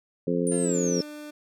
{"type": "harmonic tone", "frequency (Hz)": 87.31, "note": "F2", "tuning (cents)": 0, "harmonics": [2, 3, 4, 5, 6], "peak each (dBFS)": [-28, -28, -31, -28, -31], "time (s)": [0.27, 1.01], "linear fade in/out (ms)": 5}
{"type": "linear sweep", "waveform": "sine", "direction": "down", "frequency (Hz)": [9410, 5274], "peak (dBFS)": -30, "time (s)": [0.47, 1.02], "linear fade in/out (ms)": 0}
{"type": "tone with pitch glide", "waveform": "30% pulse", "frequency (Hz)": [340.7, 298.3], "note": ["F4", "D4"], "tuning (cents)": [-43, 27], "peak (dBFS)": -35, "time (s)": [0.51, 1.31], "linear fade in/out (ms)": 10, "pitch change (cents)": -230, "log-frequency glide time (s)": [0.63, 0.76]}
{"effects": []}